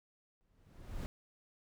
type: noise with exponential growth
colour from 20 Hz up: brown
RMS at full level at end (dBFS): -37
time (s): 0.41-1.06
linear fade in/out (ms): 0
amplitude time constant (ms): 140
effects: none